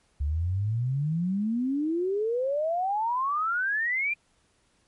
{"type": "exponential sweep", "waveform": "sine", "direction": "up", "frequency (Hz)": [69.3, 2421], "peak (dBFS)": -24, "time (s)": [0.2, 4.14], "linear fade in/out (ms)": 10, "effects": ["pink hiss -67 dBFS RMS until 4.87 s", "MP3 48 kbps"]}